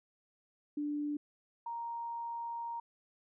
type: tone pair in turn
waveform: sine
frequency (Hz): 294.1 / 933.7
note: D4 / A#5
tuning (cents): +3 / +3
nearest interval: octave + minor sixth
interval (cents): 2000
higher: second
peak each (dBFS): -33 / -37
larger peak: first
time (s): 0.77-1.17 / 1.66-2.8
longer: second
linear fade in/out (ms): 5
effects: none